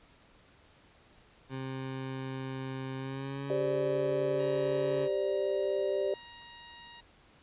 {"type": "tone with pitch glide", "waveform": "20% pulse", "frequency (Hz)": [132.5, 141.19], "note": ["C3", "C#3"], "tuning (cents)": [22, 32], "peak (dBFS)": -31, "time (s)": [1.49, 5.09], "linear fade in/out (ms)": 50, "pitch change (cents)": 110, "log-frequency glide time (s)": [2.97, 3.61]}
{"type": "chord", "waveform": "sine", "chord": "G suspended fourth", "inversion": "none", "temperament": "equal", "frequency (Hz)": [392, 523.3, 587.3], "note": ["G4", "C5", "D5"], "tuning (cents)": [0, 0, 0], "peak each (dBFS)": [-31, -35, -32], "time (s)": [3.5, 6.14], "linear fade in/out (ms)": 2}
{"type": "tone", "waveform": "5% pulse", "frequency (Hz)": 944, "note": "A#5", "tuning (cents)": 22, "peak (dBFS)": -33, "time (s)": [4.39, 7.01], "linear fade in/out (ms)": 10}
{"effects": ["pink hiss -61 dBFS RMS until 7.42 s", "resampled to 8000 Hz"]}